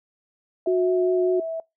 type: tone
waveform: sine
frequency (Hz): 653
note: E5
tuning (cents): -17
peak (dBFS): -26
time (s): 0.66-1.6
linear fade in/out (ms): 2
type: tone with vibrato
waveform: sine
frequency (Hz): 364.8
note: F#4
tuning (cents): -24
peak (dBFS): -18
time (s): 0.67-1.4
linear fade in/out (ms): 5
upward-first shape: triangle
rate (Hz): 5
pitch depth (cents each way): 15
effects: noise-tail reverb RT60 0.2 s tail -23 dB re dry